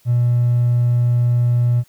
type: tone with hard clipping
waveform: triangle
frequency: 120.8 Hz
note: B2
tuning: 38 cents flat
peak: -13 dBFS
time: 0.05-1.84 s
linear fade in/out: 50 ms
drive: 4 dB
effects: white hiss -56 dBFS RMS until 1.88 s